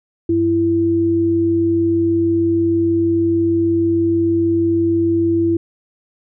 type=tone pair together; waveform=sine; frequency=98 / 334.2 Hz; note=G2 / E4; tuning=0 / +24 cents; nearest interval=octave + major sixth; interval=2124 cents; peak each=-23 / -13 dBFS; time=0.29-5.57 s; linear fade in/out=5 ms; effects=none